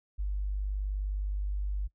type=tone; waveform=sine; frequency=49.65 Hz; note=G1; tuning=23 cents sharp; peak=-29 dBFS; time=0.18-1.88 s; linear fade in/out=20 ms; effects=noise-tail reverb RT60 0.1 s tail -23 dB re dry